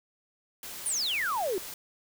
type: noise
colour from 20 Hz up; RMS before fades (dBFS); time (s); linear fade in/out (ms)
white; -41; 0.63-1.74; 2
type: exponential sweep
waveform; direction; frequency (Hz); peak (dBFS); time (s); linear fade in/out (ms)
sine; down; 9956 to 349.2; -27; 0.86-1.58; 0
effects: none